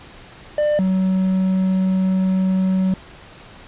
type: tone pair in turn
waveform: triangle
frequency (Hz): 597 / 188.04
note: D5 / F#3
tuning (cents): +28 / +28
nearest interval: octave + minor sixth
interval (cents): 2000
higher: first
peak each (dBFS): -13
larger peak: neither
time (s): 0.58-0.79 / 0.79-2.94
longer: second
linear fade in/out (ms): 2
effects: pink hiss -42 dBFS RMS until 3.67 s + resampled to 8000 Hz